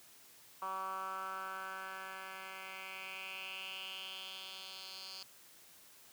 10% pulse tone with band-pass filter sweep, 190 Hz, F#3, 46 cents sharp, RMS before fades -45 dBFS, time 0.62-5.23 s, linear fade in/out 2 ms, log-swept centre 1100 to 4500 Hz, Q 4.6, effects white hiss -60 dBFS RMS until 6.12 s + high-pass 80 Hz 12 dB/octave

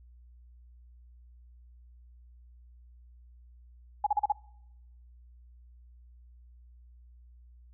sine tone bursts, 830.6 Hz, G#5, in tune, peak -22 dBFS, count 5, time 4.04-4.322 s, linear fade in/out 5 ms, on 26 ms, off 38 ms, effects noise-tail reverb RT60 0.9 s tail -25 dB re dry + added 60 Hz sine -52 dBFS peak until 7.73 s

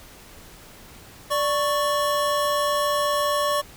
square tone pair together, 586.9 / 1108 Hz, D5 / C#6, -1 / -1 cents, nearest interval major seventh, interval 1100 cents, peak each -24 dBFS, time 1.3-3.62 s, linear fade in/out 20 ms, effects pink hiss -46 dBFS RMS until 3.76 s

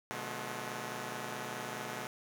5% pulse chord, B diminished seventh, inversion none, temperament just, 123.47 / 148.16 / 177.8 / 213.4 Hz, B2 / D3 / F3 / Ab3, 0 / +16 / +31 / +47 cents, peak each -32 / -36 / -37 / -31 dBFS, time 0.11-2.07 s, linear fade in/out 0 ms, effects none

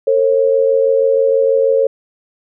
sine tone pair together, 453.6 / 539.9 Hz, A#4 / C#5, -47 / -46 cents, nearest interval minor third, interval 301 cents, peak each -13 / -12 dBFS, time 0.07-1.87 s, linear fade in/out 5 ms, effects none

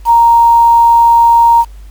sine tone with quantisation, 932.3 Hz, A#5, in tune, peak -3 dBFS, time 0.05-1.65 s, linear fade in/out 50 ms, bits 5, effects added 50 Hz sine -29 dBFS peak until 1.9 s + pink hiss -48 dBFS RMS until 1.9 s

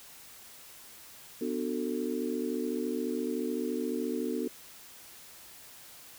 sine chord, B minor seventh, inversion none, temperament just, 246.9 / 296.3 / 370.4 / 444.5 Hz, B3 / D4 / F#4 / A4, 0 / +15 / +2 / +18 cents, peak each -34 / -36 / -36 / -36 dBFS, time 1.41-4.48 s, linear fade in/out 5 ms, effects white hiss -51 dBFS RMS until 6.18 s

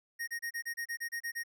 square tone bursts, 1864.7 Hz, A#6, in tune, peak -35 dBFS, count 11, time 0.19-1.436 s, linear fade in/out 20 ms, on 86 ms, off 30 ms, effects none

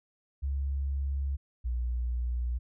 sine tone pair in turn, 68.9 / 60.45 Hz, C#2 / B1, -10 / -36 cents, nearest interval major second, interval 226 cents, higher first, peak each -28 dBFS, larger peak neither, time 0.42-1.37 / 1.64-2.59 s, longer neither, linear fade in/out 20 ms, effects none

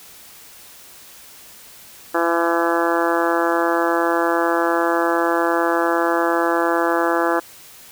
harmonic tone, 168.7 Hz, E3, 40 cents sharp, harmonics 2 / 3 / 4 / 5 / 6 / 7 / 8 / 9 / 10, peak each -21 / -23 / -24 / -25 / -26 / -26 / -27 / -28 / -28 dBFS, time 2.14-7.4 s, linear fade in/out 10 ms, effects white hiss -43 dBFS RMS until 7.91 s

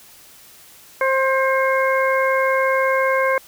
harmonic tone with a mistuned harmonic, 530 Hz, C5, 22 cents sharp, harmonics 1 / 2 / 3 / 4, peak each -18 / -21 / -23 / -24 dBFS, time 1.01-3.38 s, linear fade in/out 2 ms, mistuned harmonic 4, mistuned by +20 cents, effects white hiss -46 dBFS RMS until 3.47 s

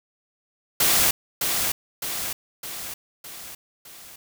white noise with echo, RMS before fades -19 dBFS, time 0.8-1.11 s, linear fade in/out 5 ms, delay 610 ms, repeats 5, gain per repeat -5 dB, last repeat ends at 4.16 s, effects none

